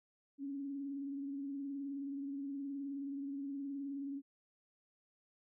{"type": "tone with vibrato", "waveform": "sine", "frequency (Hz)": 278.4, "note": "C#4", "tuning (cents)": 8, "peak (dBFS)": -39, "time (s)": [0.38, 4.22], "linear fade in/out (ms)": 50, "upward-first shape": "triangle", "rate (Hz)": 19, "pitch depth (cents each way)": 48, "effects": []}